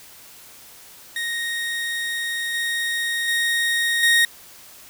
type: tone with level steps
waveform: 30% pulse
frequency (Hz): 1864.7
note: A#6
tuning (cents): 0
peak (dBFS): -21 / -19 / -16 / -11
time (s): 1.16-4.25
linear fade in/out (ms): 2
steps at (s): 2.54 / 3.28 / 4.03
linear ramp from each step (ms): 2
effects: white hiss -45 dBFS RMS until 4.89 s